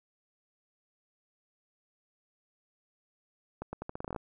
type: accelerating click train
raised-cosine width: 1 ms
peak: -23 dBFS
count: 12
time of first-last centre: 3.62-4.162 s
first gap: 110 ms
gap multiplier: 0.82
effects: none